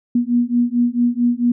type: beating tone pair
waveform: sine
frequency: 238.7 / 243.2 Hz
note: A#3 / B3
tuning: +41 / -26 cents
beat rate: 4.5 Hz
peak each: -17 dBFS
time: 0.15-1.52 s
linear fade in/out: 5 ms
effects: none